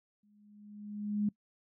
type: tone with exponential growth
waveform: sine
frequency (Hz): 207.7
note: G#3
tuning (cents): 0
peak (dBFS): -26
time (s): 0.23-1.29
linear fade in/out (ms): 5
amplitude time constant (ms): 230
effects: noise-tail reverb RT60 0.1 s tail -22 dB re dry